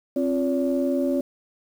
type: tone cluster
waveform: sine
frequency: 265.9 / 346.9 / 571 Hz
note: C4 / F4 / D5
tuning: +28 / -12 / -49 cents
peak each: -22 / -27 / -25 dBFS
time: 0.16-1.21 s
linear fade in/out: 5 ms
effects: tanh soft clip ceiling -12 dBFS + 8-bit